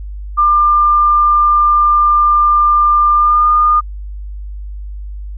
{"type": "tone with pitch glide", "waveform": "sine", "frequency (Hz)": [1196, 1215.5], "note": ["D6", "D#6"], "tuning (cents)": [31, -41], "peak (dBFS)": -7, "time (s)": [0.37, 3.81], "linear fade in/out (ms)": 20, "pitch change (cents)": 28, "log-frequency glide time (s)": [3.14, 3.49], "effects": ["added 50 Hz sine -23 dBFS peak until 5.37 s"]}